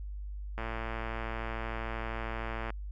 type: click train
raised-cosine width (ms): 0.5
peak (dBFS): -22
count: 241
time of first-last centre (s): 0.58-2.704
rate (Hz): 113
effects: added 50 Hz sine -37 dBFS peak until 2.91 s